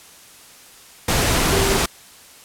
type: tone in noise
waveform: sine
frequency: 390.8 Hz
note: G4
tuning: 5 cents flat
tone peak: -20 dBFS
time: 1.52-1.77 s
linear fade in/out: 5 ms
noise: pink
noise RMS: -18 dBFS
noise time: 1.08-1.86 s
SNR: -5 dB
effects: white hiss -45 dBFS RMS until 2.44 s + low-pass 12000 Hz 12 dB/octave